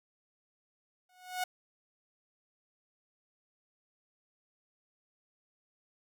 sawtooth tone with exponential growth, 732 Hz, F#5, 19 cents flat, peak -25 dBFS, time 1.09-1.44 s, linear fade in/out 5 ms, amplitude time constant 76 ms, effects none

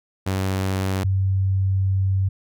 sawtooth / sine tone pair in turn, 95.3 / 95.91 Hz, G2 / G2, -48 / -37 cents, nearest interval unison, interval 11 cents, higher second, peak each -17 dBFS, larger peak neither, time 0.26-1.04 / 1.04-2.29 s, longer second, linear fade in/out 10 ms, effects none

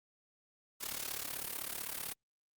white noise with amplitude modulation, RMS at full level -37 dBFS, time 0.8-2.14 s, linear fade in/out 20 ms, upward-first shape sine, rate 35.8 Hz, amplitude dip 80%, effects Opus 48 kbps

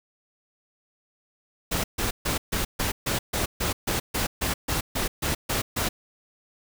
pink noise bursts, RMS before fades -26 dBFS, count 16, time 1.71-5.89 s, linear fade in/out 10 ms, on 130 ms, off 140 ms, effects none

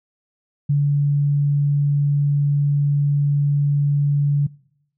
sine tone, 143.7 Hz, D3, 37 cents flat, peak -14 dBFS, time 0.69-4.47 s, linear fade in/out 10 ms, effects noise-tail reverb RT60 0.8 s tail -24 dB re dry

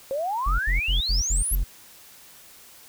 sine exponential sweep, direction up, 523 to 11840 Hz, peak -24 dBFS, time 0.11-1.55 s, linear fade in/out 0 ms
triangle tone bursts, 44.38 Hz, F1, 29 cents sharp, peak -18 dBFS, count 6, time 0.46-1.64 s, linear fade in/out 10 ms, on 130 ms, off 80 ms
effects white hiss -49 dBFS RMS until 2.88 s

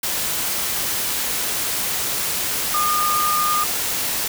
sine tone in noise, 1216 Hz, D#6, 40 cents flat, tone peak -18 dBFS, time 2.74-3.64 s, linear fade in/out 5 ms, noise white, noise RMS -23 dBFS, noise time 0.03-4.28 s, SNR +2 dB, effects none

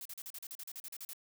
blue noise bursts, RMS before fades -45 dBFS, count 14, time 0.01-1.133 s, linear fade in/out 2 ms, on 44 ms, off 39 ms, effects none

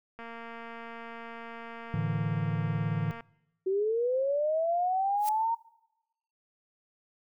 click train, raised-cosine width 0.5 ms, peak -29 dBFS, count 698, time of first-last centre 0.19-3.207 s, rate 231 Hz
triangle chord, A suspended fourth, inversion none, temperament just, 110 / 146.67 / 165 Hz, A2 / D3 / E3, 0 / -2 / +2 cents, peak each -30 dBFS, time 1.94-3.11 s, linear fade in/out 0 ms
sine linear sweep, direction up, 370.9 to 928 Hz, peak -25 dBFS, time 3.66-5.55 s, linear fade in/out 10 ms
blue noise with exponential growth, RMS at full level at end -33 dBFS, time 5.17-5.29 s, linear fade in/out 2 ms, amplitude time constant 26 ms
effects noise-tail reverb RT60 0.9 s tail -23 dB re dry

